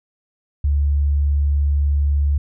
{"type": "tone", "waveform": "sine", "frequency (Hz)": 71.8, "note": "D2", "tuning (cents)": -39, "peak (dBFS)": -14, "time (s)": [0.64, 2.38], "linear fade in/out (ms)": 5, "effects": []}